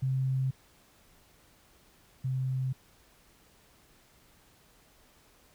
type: tone pair in turn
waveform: sine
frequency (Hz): 131.9 / 130.54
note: C3 / C3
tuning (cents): +14 / -4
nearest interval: unison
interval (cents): 18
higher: first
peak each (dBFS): -26 / -28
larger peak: first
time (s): 0.02-0.51 / 2.24-2.73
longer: neither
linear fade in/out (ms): 10
effects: pink hiss -62 dBFS RMS until 5.54 s